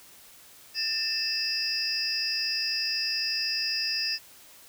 sine tone cluster, 1787 / 2635 / 4978 / 5470 Hz, A6 / E7 / D#8 / F8, +26 / -1 / 0 / -37 cents, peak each -37 / -34 / -28 / -34 dBFS, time 0.74-4.19 s, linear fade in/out 50 ms, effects white hiss -52 dBFS RMS until 4.68 s

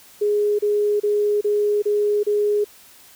sine tone bursts, 415.3 Hz, G#4, in tune, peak -16 dBFS, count 6, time 0.21-2.645 s, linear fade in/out 10 ms, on 380 ms, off 31 ms, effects white hiss -48 dBFS RMS until 3.15 s

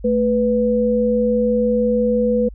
sine tone pair together, 220 / 493.9 Hz, A3 / B4, 0 / 0 cents, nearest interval octave + major second, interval 1400 cents, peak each -18 / -16 dBFS, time 0.04-2.49 s, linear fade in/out 10 ms, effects added 50 Hz sine -33 dBFS peak until 2.54 s

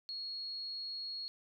sine tone, 4313 Hz, C#8, 48 cents flat, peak -39 dBFS, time 0.09-1.28 s, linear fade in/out 0 ms, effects none

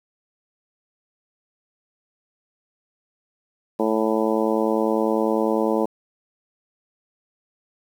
harmonic tone, 110 Hz, A2, in tune, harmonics 2 / 3 / 4 / 5 / 6 / 7 / 8 / 9, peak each -25 / -24 / -24 / -25 / -31 / -32 / -30 / -32 dBFS, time 3.79-5.86 s, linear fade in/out 10 ms, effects 8-bit

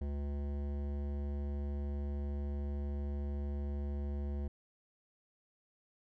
sine tone with hard clipping, 71.4 Hz, D2, 48 cents flat, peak -37 dBFS, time 0.01-4.48 s, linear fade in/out 5 ms, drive 15 dB, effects none

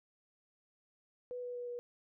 sine tone with pitch steps, 493.9 / 490.5 / 487.1 / 483.7 Hz, B4 / B4 / B4 / B4, 0 / -12 / -24 / -36 cents, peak -39 dBFS, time 1.31-1.79 s, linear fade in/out 0 ms, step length 120 ms, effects none

